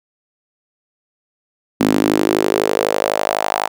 sawtooth tone with high-pass filter sweep, 52 Hz, G#1, 3 cents sharp, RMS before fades -17 dBFS, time 1.8-3.68 s, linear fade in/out 10 ms, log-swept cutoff 250 to 810 Hz, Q 3.3, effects none

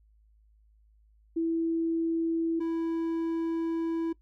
sine / triangle tone pair in turn, 329.6 / 329.6 Hz, E4 / E4, 0 / 0 cents, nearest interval unison, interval 0 cents, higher neither, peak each -25 dBFS, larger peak neither, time 1.36-2.6 / 2.6-4.13 s, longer second, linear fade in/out 10 ms, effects noise-tail reverb RT60 0.1 s tail -20 dB re dry + added 53 Hz sine -59 dBFS peak until 4.21 s

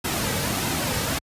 pink noise with flanger, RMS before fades -25 dBFS, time 0.04-1.19 s, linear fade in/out 10 ms, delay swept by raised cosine 1.7 to 2.9 ms, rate 1.6 Hz, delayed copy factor -0.5, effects high-pass 60 Hz 12 dB/octave + resampled to 32000 Hz

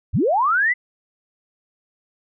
sine linear sweep, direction up, 48.29 to 2054 Hz, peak -15 dBFS, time 0.13-0.74 s, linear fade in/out 20 ms, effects none

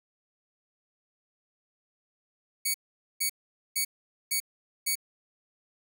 5% pulse tone bursts, 2239 Hz, C#7, 17 cents sharp, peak -16 dBFS, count 5, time 2.65-4.955 s, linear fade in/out 10 ms, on 93 ms, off 460 ms, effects none

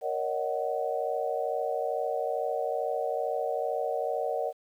sine chord, D# minor seventh, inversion second, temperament just, 466.7 / 560 / 622.3 / 746.7 Hz, A#4 / C#5 / D#5 / F#5, +2 / +18 / 0 / +16 cents, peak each -33 dBFS, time 0.01-4.53 s, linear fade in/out 50 ms, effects 10-bit

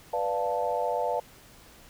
sine chord, B half-diminished seventh, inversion none, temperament equal with one note detuned, 493.9 / 589 / 698.5 / 880 Hz, B4 / D5 / F5 / A5, 0 / +5 / 0 / 0 cents, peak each -31 dBFS, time 0.13-1.2 s, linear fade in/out 5 ms, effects pink hiss -53 dBFS RMS until 1.89 s

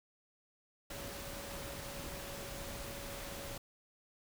sine tone in noise, 560 Hz, C#5, 18 cents sharp, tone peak -50 dBFS, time 0.9-3.58 s, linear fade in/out 5 ms, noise pink, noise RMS -45 dBFS, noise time 0.9-3.58 s, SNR -8 dB, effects none

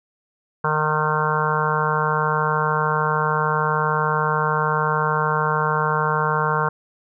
harmonic tone, 153.4 Hz, D#3, 24 cents flat, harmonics 1 / 3 / 4 / 5 / 6 / 7 / 8 / 9 / 10, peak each -25 / -26 / -32 / -31 / -25 / -24 / -31 / -25 / -29 dBFS, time 0.64-6.69 s, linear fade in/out 5 ms, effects none

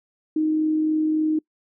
sine tone with amplitude modulation, 311.1 Hz, D#4, in tune, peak -17 dBFS, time 0.36-1.39 s, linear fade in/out 5 ms, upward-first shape sine, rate 43.5 Hz, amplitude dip 25%, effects noise-tail reverb RT60 0.1 s tail -25 dB re dry

